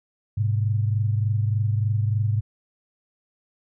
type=tone pair together; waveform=sine; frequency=104.54 / 127.9 Hz; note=G#2 / C3; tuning=+12 / -39 cents; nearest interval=minor third; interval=349 cents; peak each=-20 / -27 dBFS; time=0.37-2.41 s; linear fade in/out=10 ms; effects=none